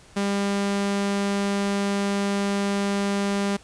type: tone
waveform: sawtooth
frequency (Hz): 200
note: G3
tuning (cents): +35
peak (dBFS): -18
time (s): 0.16-3.57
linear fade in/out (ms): 10
effects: pink hiss -51 dBFS RMS until 3.63 s + resampled to 22050 Hz